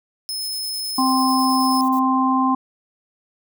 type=tone; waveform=sawtooth; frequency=5190 Hz; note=E8; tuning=28 cents flat; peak=-22 dBFS; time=0.29-1.81 s; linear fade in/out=0 ms
type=noise bursts; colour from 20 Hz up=violet; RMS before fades=-38 dBFS; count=15; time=0.41-1.994 s; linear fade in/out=5 ms; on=72 ms; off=36 ms
type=harmonic tone; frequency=261.6 Hz; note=C4; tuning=in tune; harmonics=1 / 3 / 4; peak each=-18 / -23 / -19 dBFS; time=0.98-2.55 s; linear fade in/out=5 ms
effects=none